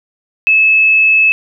sine tone, 2600 Hz, E7, 24 cents flat, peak -6 dBFS, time 0.47-1.32 s, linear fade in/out 0 ms, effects none

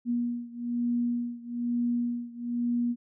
sine beating tone pair, 239.2 / 240.3 Hz, A#3 / B3, +45 / -47 cents, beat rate 1.1 Hz, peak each -29 / -31 dBFS, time 0.05-2.96 s, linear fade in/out 50 ms, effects none

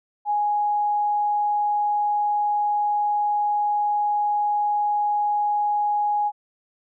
sine tone, 830.6 Hz, G#5, in tune, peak -19 dBFS, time 0.25-6.32 s, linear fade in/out 50 ms, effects none

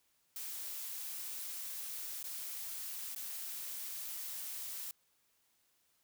blue noise with dropouts, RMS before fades -43 dBFS, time 0.36-4.91 s, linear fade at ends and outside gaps 1 ms, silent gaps 2.229-2.241 / 3.148-3.161 s, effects white hiss -75 dBFS RMS until 6.03 s

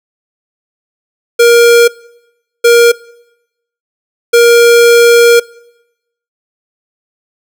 square tone bursts at uneven times, 471.3 Hz, A#4, 19 cents sharp, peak -3 dBFS, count 3, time 1.39-1.88 / 2.64-2.92 / 4.33-5.4 s, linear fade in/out 10 ms, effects noise-tail reverb RT60 0.9 s tail -23 dB re dry

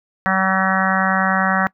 harmonic tone, 190 Hz, F#3, 46 cents sharp, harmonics 1 / 3 / 4 / 5 / 6 / 7 / 8 / 9 / 10, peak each -21 / -27 / -22 / -27 / -23 / -23 / -23 / -23 / -25 dBFS, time 0.26-1.67 s, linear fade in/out 0 ms, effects noise-tail reverb RT60 0.1 s tail -22 dB re dry

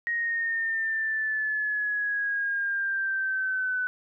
sine exponential sweep, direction down, 1881 to 1496 Hz, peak -25 dBFS, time 0.07-3.87 s, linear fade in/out 0 ms, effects none

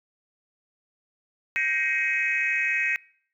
sine tone cluster, 1571 / 1886 / 2114 / 2258 / 2540 Hz, G6 / A#6 / C7 / C#7 / D#7, +3 / +20 / +17 / +31 / +35 cents, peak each -32 / -26 / -31 / -30 / -26 dBFS, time 1.56-2.96 s, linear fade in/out 0 ms, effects noise-tail reverb RT60 0.6 s tail -25 dB re dry + tanh soft clip ceiling -14 dBFS

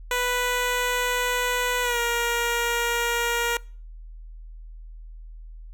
10% pulse tone with pitch glide, 493.9 to 471.9 Hz, B4 to A#4, 0 to +21 cents, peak -14 dBFS, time 0.11-3.57 s, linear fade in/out 2 ms, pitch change -79 cents, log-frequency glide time 1.82-1.99 s, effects noise-tail reverb RT60 0.4 s tail -24 dB re dry + added 40 Hz sine -38 dBFS peak until 5.73 s

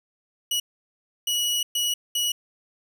sawtooth tone bursts at uneven times, 2922 Hz, F#7, 22 cents flat, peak -19 dBFS, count 4, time 0.51-0.6 / 1.27-1.63 / 1.75-1.94 / 2.15-2.32 s, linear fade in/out 5 ms, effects none

